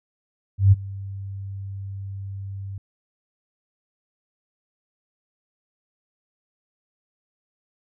sine tone with ADSR envelope, 98 Hz, G2, in tune, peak -8 dBFS, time 0.58-2.78 s, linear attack 140 ms, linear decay 26 ms, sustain -22 dB, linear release 3 ms, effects none

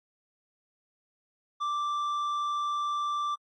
sine tone with tanh clipping, 1174.7 Hz, D6, in tune, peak -29 dBFS, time 1.6-3.36 s, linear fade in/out 20 ms, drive 7 dB, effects AAC 48 kbps

